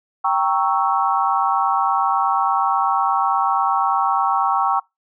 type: chord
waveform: sine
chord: G diminished seventh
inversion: none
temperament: equal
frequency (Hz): 784 / 932.3 / 1108.7 / 1318.5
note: G5 / Bb5 / Db6 / Fb6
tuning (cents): 0 / 0 / 0 / 0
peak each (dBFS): -20 / -22 / -20 / -23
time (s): 0.24-4.8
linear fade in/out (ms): 10
effects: noise-tail reverb RT60 0.2 s tail -25 dB re dry